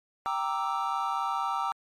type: chord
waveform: triangle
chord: E half-diminished seventh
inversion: first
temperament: equal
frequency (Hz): 784 / 932.3 / 1174.7 / 1318.5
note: G5 / Bb5 / D6 / E6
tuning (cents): 0 / 0 / 0 / 0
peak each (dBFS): -31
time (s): 0.26-1.72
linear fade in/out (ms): 0
effects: MP3 64 kbps